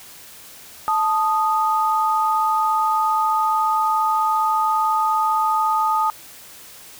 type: tone pair together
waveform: sine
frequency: 875.6 / 1241 Hz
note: A5 / D#6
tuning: -9 / -5 cents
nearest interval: tritone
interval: 604 cents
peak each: -19 dBFS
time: 0.88-6.1 s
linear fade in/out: 0 ms
effects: white hiss -42 dBFS RMS until 6.99 s